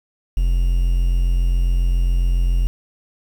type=tone with quantisation; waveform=triangle; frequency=43.65 Hz; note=F1; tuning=in tune; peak=-12 dBFS; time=0.37-2.67 s; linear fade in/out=0 ms; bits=7; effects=none